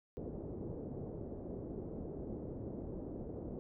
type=low-pass noise; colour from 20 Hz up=white; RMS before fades=-44 dBFS; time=0.17-3.59 s; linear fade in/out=0 ms; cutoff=460 Hz; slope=24 dB/octave; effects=none